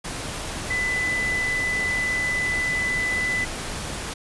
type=tone in noise; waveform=sine; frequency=2000 Hz; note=B6; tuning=21 cents sharp; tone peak=-22 dBFS; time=0.7-3.45 s; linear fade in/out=10 ms; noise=pink; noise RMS=-31 dBFS; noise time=0.04-4.14 s; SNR=+6 dB; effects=resampled to 24000 Hz